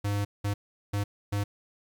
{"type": "tone bursts at uneven times", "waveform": "square", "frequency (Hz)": 101.8, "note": "G#2", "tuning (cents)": -34, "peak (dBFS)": -27, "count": 4, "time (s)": [[0.04, 0.25], [0.44, 0.54], [0.93, 1.04], [1.32, 1.44]], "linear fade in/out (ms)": 10, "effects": ["11-bit"]}